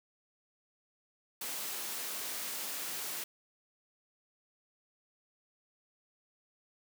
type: high-pass noise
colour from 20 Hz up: white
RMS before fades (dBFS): -39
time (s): 1.41-3.24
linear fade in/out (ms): 5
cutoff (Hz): 210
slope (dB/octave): 12
effects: none